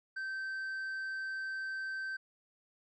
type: tone with tanh clipping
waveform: triangle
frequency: 1552 Hz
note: G6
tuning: 18 cents flat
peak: -37 dBFS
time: 0.16-2.17 s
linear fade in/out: 10 ms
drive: 8 dB
effects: none